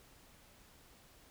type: silence
effects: pink hiss -62 dBFS RMS until 1.3 s